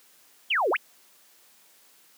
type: exponential two-way sweep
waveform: sine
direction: down then up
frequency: 3334 to 335.2 to 3334 Hz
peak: -21 dBFS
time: 0.5-0.77 s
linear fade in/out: 10 ms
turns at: 0.7 s
effects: white hiss -58 dBFS RMS until 2.17 s + high-pass 200 Hz 12 dB/octave